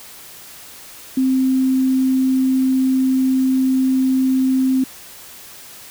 sine tone with quantisation, 261.5 Hz, C4, 1 cent flat, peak -13 dBFS, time 1.17-4.84 s, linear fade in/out 5 ms, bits 7, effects white hiss -39 dBFS RMS until 5.9 s

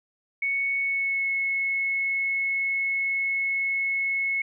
sine tone with pitch glide, 2217 to 2189 Hz, C#7 to C#7, 0 to -22 cents, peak -23 dBFS, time 0.42-4.42 s, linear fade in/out 5 ms, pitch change -22 cents, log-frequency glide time 0.79-1.29 s, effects none

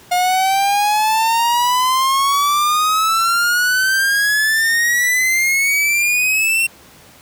45% pulse exponential sweep, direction up, 712 to 2732 Hz, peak -13 dBFS, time 0.11-6.67 s, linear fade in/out 10 ms, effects pink hiss -44 dBFS RMS until 7.21 s + high-pass 80 Hz 12 dB/octave

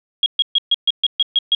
sine tone bursts, 3284 Hz, G#7, 20 cents flat, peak -11 dBFS, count 9, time 0.23-1.549 s, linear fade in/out 2 ms, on 31 ms, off 130 ms, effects none

